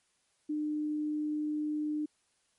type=tone; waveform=sine; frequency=301.7 Hz; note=D4; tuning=47 cents sharp; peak=-30 dBFS; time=0.49-2.06 s; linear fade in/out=10 ms; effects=white hiss -73 dBFS RMS until 2.58 s + MP3 48 kbps